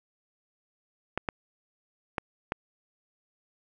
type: clicks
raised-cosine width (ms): 0.5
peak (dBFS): -13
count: 4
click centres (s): 1.176 / 1.288 / 2.182 / 2.521
effects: none